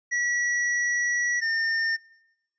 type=tone pair in turn; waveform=square; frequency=1935 / 1813.9 Hz; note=B6 / A#6; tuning=-36 / -48 cents; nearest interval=minor second; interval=112 cents; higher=first; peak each=-24 dBFS; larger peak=neither; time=0.11-1.41 / 1.41-1.97 s; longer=first; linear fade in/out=20 ms; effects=noise-tail reverb RT60 1.0 s tail -23 dB re dry + resampled to 16000 Hz